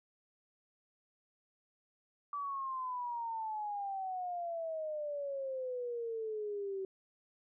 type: exponential sweep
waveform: sine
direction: down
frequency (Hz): 1160 to 380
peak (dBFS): -36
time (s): 2.33-6.85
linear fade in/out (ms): 2
effects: none